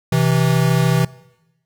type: tone pair together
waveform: square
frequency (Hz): 129.45 / 163.1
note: C3 / E3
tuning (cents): -18 / -18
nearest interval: major third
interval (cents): 400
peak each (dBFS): -17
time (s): 0.12-1.05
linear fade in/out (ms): 5
effects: noise-tail reverb RT60 1.0 s tail -21 dB re dry